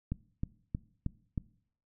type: click train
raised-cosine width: 5 ms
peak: -20 dBFS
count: 5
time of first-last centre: 0.12-1.378 s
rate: 3.18 Hz
effects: noise-tail reverb RT60 0.6 s tail -21 dB re dry